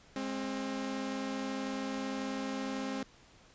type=tone pair together; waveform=sawtooth; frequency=207.7 / 266 Hz; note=G#3 / C4; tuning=0 / +29 cents; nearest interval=major third; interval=429 cents; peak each=-36 / -32 dBFS; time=0.16-3.03 s; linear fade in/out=2 ms; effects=pink hiss -60 dBFS RMS until 3.54 s + resampled to 16000 Hz